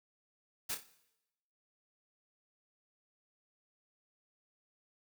white noise with echo, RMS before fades -37 dBFS, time 0.69-0.75 s, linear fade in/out 10 ms, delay 29 ms, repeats 3, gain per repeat -8 dB, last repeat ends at 0.837 s, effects noise-tail reverb RT60 0.9 s tail -17 dB re dry

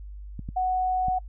clicks, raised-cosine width 5 ms, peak -22 dBFS, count 3, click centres 0.393 / 0.489 / 1.084 s
sine tone, 741 Hz, F#5, 2 cents sharp, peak -22 dBFS, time 0.56-1.19 s, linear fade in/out 10 ms
effects noise-tail reverb RT60 0.1 s tail -25 dB re dry + added 50 Hz sine -37 dBFS peak until 1.28 s

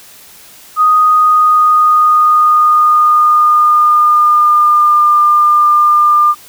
sine tone with pitch glide, 1244.5 to 1200.7 Hz, D#6 to D6, 0 to +38 cents, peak -5 dBFS, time 0.76-6.35 s, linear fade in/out 50 ms, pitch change -62 cents, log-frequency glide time 0.97-5.1 s, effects white hiss -38 dBFS RMS until 6.48 s

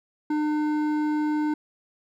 sine tone with hard clipping, 302.2 Hz, D4, 50 cents sharp, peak -24 dBFS, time 0.3-1.54 s, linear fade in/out 5 ms, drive 10 dB, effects none

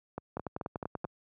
two click trains, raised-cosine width 1 ms, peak -21 / -22 dBFS, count 8 / 5, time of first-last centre 0.37-1.05 / 0.18-1.044 s, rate 10.3 / 4.63 Hz, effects high-pass 80 Hz 12 dB/octave

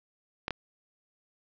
clicks, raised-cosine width 0.3 ms, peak -15 / -15 dBFS, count 2, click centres 0.481 / 0.507 s, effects resampled to 16000 Hz + 9-bit

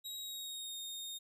sawtooth tone with pitch glide, 3822 to 3694 Hz, A#7 to A#7, +43 to -16 cents, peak -39 dBFS, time 0.04-1.19 s, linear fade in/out 20 ms, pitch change -59 cents, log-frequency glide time 0.17-0.76 s, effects none

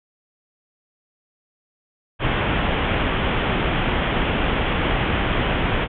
pink low-pass noise, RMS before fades -21 dBFS, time 2.19-5.88 s, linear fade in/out 50 ms, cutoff 3400 Hz, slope 96 dB/octave, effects none

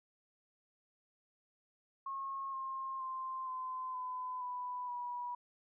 sine tone with pitch steps, 1085 / 1065.7 / 1046.8 / 1028.3 / 1010 / 992.1 / 974.5 Hz, C#6 / C6 / C6 / C6 / B5 / B5 / B5, -37 / +31 / 0 / -30 / +39 / +8 / -23 cents, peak -38 dBFS, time 2.06-5.35 s, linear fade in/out 5 ms, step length 470 ms, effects none

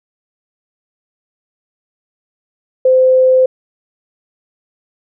sine tone, 516 Hz, C5, 24 cents flat, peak -6 dBFS, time 2.85-3.46 s, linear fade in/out 5 ms, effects none

